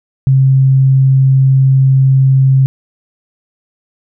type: tone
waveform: sine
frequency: 133.6 Hz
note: C3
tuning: 36 cents sharp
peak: -5 dBFS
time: 0.27-2.66 s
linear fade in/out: 0 ms
effects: none